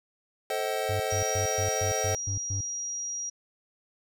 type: chord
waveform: square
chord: A diminished seventh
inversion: none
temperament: just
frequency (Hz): 440 / 528 / 633.6 / 760.3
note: A4 / C5 / Eb5 / Gb5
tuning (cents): 0 / +16 / +31 / +47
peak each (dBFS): -34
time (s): 0.5-2.15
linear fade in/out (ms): 2
type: tone bursts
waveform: triangle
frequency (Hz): 98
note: G2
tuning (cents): 0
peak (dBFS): -27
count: 8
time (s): 0.89-2.61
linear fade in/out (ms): 5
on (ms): 110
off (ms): 120
type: tone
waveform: sine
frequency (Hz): 5730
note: F8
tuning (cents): +44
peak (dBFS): -31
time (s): 1.1-3.3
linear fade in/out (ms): 10
effects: none